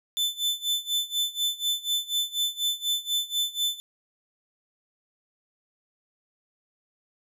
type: tone with tremolo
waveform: 40% pulse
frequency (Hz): 3520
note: A7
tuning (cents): 0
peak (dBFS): -21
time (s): 0.17-3.8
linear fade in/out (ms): 0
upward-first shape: sine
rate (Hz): 4.1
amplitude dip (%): 90
effects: none